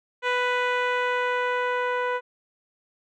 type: tone with low-pass filter sweep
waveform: 10% pulse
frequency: 495.1 Hz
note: B4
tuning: 4 cents sharp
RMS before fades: -25 dBFS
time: 0.22-2.21 s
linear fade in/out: 50 ms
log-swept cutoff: 2700 to 1300 Hz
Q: 0.75
effects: none